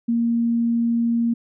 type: tone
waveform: sine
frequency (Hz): 233.3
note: A#3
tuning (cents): +2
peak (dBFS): -17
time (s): 0.08-1.34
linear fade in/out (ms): 10
effects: none